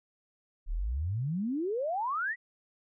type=exponential sweep; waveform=sine; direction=up; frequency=33 to 2005 Hz; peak=-29 dBFS; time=0.66-2.36 s; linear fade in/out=50 ms; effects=none